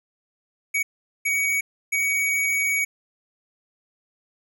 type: tone bursts at uneven times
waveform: square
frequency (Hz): 2253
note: C#7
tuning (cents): +28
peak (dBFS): -21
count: 3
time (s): 0.74-0.83 / 1.25-1.61 / 1.92-2.85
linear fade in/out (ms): 10
effects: none